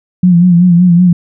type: tone with vibrato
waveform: sine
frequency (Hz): 176.1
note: F3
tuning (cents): +15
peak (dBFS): -3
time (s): 0.23-1.13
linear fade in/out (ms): 5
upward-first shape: sine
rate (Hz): 5.3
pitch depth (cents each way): 62
effects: none